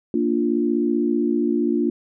sine chord, Bb major, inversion none, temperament equal, 233.1 / 293.7 / 349.2 Hz, Bb3 / D4 / F4, 0 / 0 / 0 cents, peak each -22 dBFS, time 0.14-1.9 s, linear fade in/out 2 ms, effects none

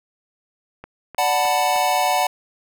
click train, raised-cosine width 0.5 ms, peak -21 dBFS, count 4, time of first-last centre 0.84-1.76 s, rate 3.26 Hz
square chord, B minor seventh, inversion first, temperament equal, 587.3 / 740 / 880 / 987.8 Hz, D5 / F#5 / A5 / B5, 0 / 0 / 0 / 0 cents, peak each -26 / -20 / -24 / -26 dBFS, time 1.18-2.27 s, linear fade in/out 5 ms
effects none

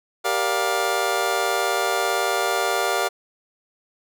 25% pulse chord, G minor seventh, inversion none, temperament just, 392 / 470.4 / 588 / 705.6 Hz, G4 / Bb4 / D5 / F5, 0 / +16 / +2 / +18 cents, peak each -23 / -24 / -24 / -21 dBFS, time 0.24-3.09 s, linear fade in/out 20 ms, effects none

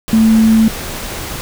sine tone in noise, 221.9 Hz, A3, 15 cents sharp, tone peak -6 dBFS, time 0.13-0.68 s, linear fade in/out 0 ms, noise pink, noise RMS -24 dBFS, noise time 0.08-1.41 s, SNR +15 dB, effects none

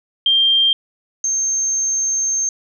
sine tone pair in turn, 3180 / 6360 Hz, G7 / G8, +24 / +24 cents, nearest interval octave, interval 1200 cents, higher second, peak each -11 / -16 dBFS, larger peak first, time 0.26-0.73 / 1.24-2.49 s, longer second, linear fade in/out 2 ms, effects none

